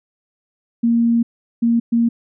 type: tone bursts at uneven times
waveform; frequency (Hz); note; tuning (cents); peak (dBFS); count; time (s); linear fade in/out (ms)
sine; 233.1; A#3; 0; -12; 3; 0.83-1.23 / 1.62-1.8 / 1.92-2.09; 10
effects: none